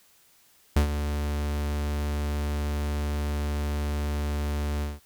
45% pulse tone with ADSR envelope, 73.42 Hz, D2, in tune, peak -16 dBFS, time 0.76-5 s, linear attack 6 ms, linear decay 100 ms, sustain -10 dB, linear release 180 ms, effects white hiss -60 dBFS RMS until 5.05 s

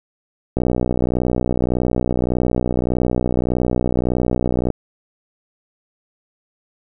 click train, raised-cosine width 2 ms, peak -5 dBFS, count 256, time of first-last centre 0.57-4.703 s, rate 61.7 Hz, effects none

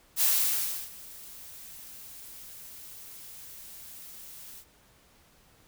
blue noise with ADSR envelope, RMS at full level -23 dBFS, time 0.16-4.65 s, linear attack 58 ms, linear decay 670 ms, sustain -23 dB, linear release 67 ms, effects pink hiss -61 dBFS RMS until 5.67 s

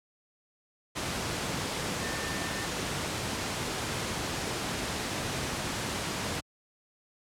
sine tone in noise, 1796 Hz, A6, 35 cents sharp, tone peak -40 dBFS, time 1.99-2.67 s, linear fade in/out 20 ms, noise pink, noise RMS -32 dBFS, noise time 0.95-6.41 s, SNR -11 dB, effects high-pass 80 Hz 12 dB/octave + low-pass 9000 Hz 12 dB/octave

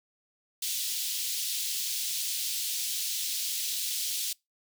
pink high-pass noise, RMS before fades -32 dBFS, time 0.62-4.33 s, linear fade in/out 5 ms, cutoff 3300 Hz, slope 24 dB/octave, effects noise-tail reverb RT60 0.2 s tail -25 dB re dry

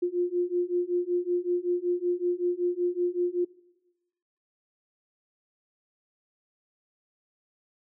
sine beating tone pair, 351.1 / 356.4 Hz, F4 / F4, +9 / +35 cents, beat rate 5.3 Hz, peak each -28 / -27 dBFS, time 0.02-3.45 s, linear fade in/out 10 ms, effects noise-tail reverb RT60 1.0 s tail -21 dB re dry

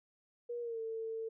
sine tone with pitch glide, 477.8 to 448.4 Hz, A#4 to A4, +43 to +33 cents, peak -37 dBFS, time 0.49-1.29 s, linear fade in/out 10 ms, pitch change -110 cents, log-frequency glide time 0.61-0.8 s, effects none

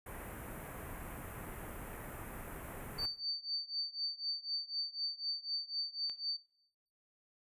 pink band-stop noise, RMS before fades -46 dBFS, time 0.06-3.06 s, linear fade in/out 5 ms, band 2200 to 10000 Hz, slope 24 dB/octave
sine tone with tremolo, 4576 Hz, D8, 46 cents flat, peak -33 dBFS, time 2.98-6.37 s, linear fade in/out 10 ms, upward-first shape triangle, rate 4 Hz, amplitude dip 100%
click, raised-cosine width 0.2 ms, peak -34 dBFS, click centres 6.097 s
effects noise-tail reverb RT60 0.7 s tail -17 dB re dry + resampled to 32000 Hz

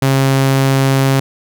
sawtooth tone, 135.1 Hz, C#3, 44 cents flat, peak -6 dBFS, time 0.02-1.2 s, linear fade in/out 5 ms, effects none

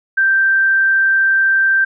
sine tone, 1568 Hz, G6, in tune, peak -10 dBFS, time 0.17-1.85 s, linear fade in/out 10 ms, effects none

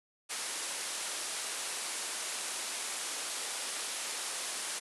white low-pass noise, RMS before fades -38 dBFS, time 0.29-4.8 s, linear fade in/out 20 ms, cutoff 11000 Hz, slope 96 dB/octave, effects high-pass 400 Hz 12 dB/octave

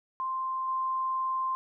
sine tone with level steps, 1046.5 Hz, C6, in tune, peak -29 / -27 dBFS, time 0.2-1.55 s, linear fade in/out 0 ms, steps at 0.68 s, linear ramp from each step 2 ms, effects none

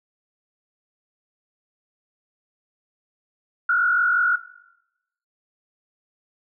sine tone with frequency modulation, 1424 Hz, F6, 33 cents sharp, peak -16 dBFS, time 3.69-4.36 s, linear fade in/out 5 ms, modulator 45.5 Hz, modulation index 1.3, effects noise-tail reverb RT60 0.9 s tail -17 dB re dry

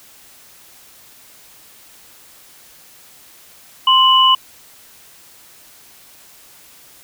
sine tone pair together, 1046.5 / 2960 Hz, C6 / F#7, 0 / 0 cents, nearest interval octave + tritone, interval 1800 cents, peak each -11 dBFS, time 3.87-4.35 s, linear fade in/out 5 ms, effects white hiss -45 dBFS RMS until 7.03 s

